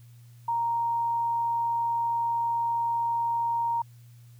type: tone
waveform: sine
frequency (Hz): 932.3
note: A#5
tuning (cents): 0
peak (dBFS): -24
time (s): 0.48-3.82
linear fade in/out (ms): 5
effects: added 119 Hz sine -48 dBFS peak until 4.39 s + white hiss -64 dBFS RMS until 4.39 s